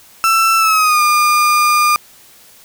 35% pulse tone with pitch glide, 1333 to 1208.3 Hz, E6 to D6, +19 to +49 cents, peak -8 dBFS, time 0.24-1.96 s, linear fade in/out 0 ms, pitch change -170 cents, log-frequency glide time 0.57-1.02 s, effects white hiss -44 dBFS RMS until 2.64 s

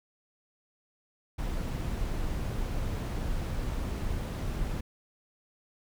brown noise, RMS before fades -32 dBFS, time 1.38-4.81 s, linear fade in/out 10 ms, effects none

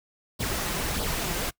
pink noise with flanger, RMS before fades -29 dBFS, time 0.39-1.51 s, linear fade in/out 20 ms, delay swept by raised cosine 0.21 to 5.81 ms, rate 1.6 Hz, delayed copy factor +0.55, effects noise-tail reverb RT60 0.1 s tail -22 dB re dry

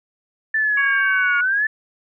sine linear two-way sweep, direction down then up, 1769 to 1428 to 1769 Hz, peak -16 dBFS, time 0.54-1.67 s, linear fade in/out 5 ms, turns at 1.39 s
harmonic tone, 560 Hz, C#5, 18 cents sharp, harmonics 2 / 3 / 4 / 5, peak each -27 / -30 / -24 / -36 dBFS, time 0.77-1.41 s, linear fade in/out 5 ms
effects none

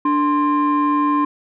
sine tone pair together, 293.7 / 1047.9 Hz, D4 / C6, 0 / +2 cents, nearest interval octave + minor seventh, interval 2202 cents, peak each -15 dBFS, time 0.05-1.25 s, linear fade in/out 5 ms, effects tanh soft clip ceiling -11 dBFS

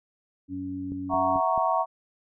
harmonic tone, 93.4 Hz, F#2, 17 cents sharp, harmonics 1 / 2 / 3, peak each -40 / -43 / -31 dBFS, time 0.48-1.41 s, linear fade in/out 50 ms
click train, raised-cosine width 3 ms, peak -27 dBFS, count 4, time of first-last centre 0.92-1.578 s, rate 4.56 Hz
sine chord, F# dominant seventh, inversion third, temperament equal, 659.3 / 740 / 932.3 / 1108.7 Hz, E5 / F#5 / A#5 / C#6, 0 / 0 / 0 / 0 cents, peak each -27 dBFS, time 1.09-1.86 s, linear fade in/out 50 ms
effects none

